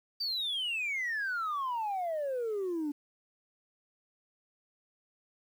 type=exponential sweep; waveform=sine; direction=down; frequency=4699 to 284 Hz; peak=-29 dBFS; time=0.2-2.92 s; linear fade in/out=10 ms; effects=tanh soft clip ceiling -29 dBFS + 10-bit